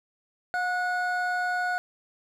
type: tone pair together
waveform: triangle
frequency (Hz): 721.1 / 1464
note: F#5 / F#6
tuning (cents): -45 / -19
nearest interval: octave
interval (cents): 1226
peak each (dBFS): -26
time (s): 0.54-1.78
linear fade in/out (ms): 0
effects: none